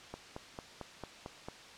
click train, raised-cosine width 1 ms, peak -27 dBFS, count 7, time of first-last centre 0.14-1.485 s, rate 4.46 Hz, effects white hiss -52 dBFS RMS until 1.77 s + low-pass 5000 Hz 12 dB/octave

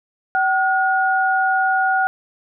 sine tone pair together, 763 / 1440.4 Hz, G5 / F#6, -47 / -47 cents, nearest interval major seventh, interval 1100 cents, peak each -17 / -18 dBFS, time 0.35-2.07 s, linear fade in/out 0 ms, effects none

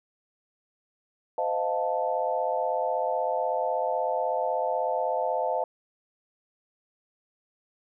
sine chord, F dominant seventh, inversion second, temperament equal with one note detuned, 513.4 / 622.3 / 698.5 / 880 Hz, C5 / Eb5 / F5 / A5, -33 / 0 / 0 / 0 cents, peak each -30 dBFS, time 1.38-5.64 s, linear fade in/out 2 ms, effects none

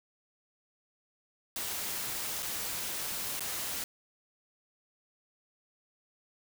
white noise with dropouts, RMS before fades -36 dBFS, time 1.56-3.84 s, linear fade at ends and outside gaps 1 ms, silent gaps 2.424-2.428 / 3.395-3.406 s, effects none

